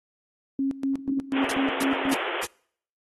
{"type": "tone with tremolo", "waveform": "sine", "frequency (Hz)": 271.6, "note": "C#4", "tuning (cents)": -35, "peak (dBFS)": -22, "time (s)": [0.59, 2.14], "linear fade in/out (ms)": 2, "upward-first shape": "square", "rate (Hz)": 4.1, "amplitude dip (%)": 80}
{"type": "band-pass noise", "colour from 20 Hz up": "pink", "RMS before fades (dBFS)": -30, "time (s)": [1.32, 2.47], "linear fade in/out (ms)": 50, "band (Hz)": [340, 3300], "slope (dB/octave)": 96}
{"type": "noise bursts", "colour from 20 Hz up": "white", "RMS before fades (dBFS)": -30, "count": 4, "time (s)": [1.49, 2.458], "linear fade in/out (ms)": 5, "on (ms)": 32, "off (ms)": 280}
{"effects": ["noise-tail reverb RT60 0.6 s tail -26 dB re dry", "AAC 32 kbps"]}